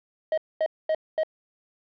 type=tone bursts; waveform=triangle; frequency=630 Hz; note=D#5; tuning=21 cents sharp; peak=-19 dBFS; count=4; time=0.32-1.234 s; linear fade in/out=2 ms; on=56 ms; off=230 ms; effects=resampled to 11025 Hz + 9-bit